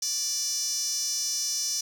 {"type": "tone with high-pass filter", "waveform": "sawtooth", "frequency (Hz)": 587.3, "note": "D5", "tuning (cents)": 0, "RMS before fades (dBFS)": -29, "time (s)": [0.02, 1.81], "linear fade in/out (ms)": 5, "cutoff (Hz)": 5600, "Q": 8.9, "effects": []}